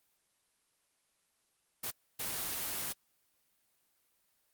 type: noise bursts at uneven times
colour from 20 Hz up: white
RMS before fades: -37 dBFS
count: 2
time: 1.83-1.91 / 2.19-2.93 s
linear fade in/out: 10 ms
effects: white hiss -75 dBFS RMS until 4.53 s + Opus 24 kbps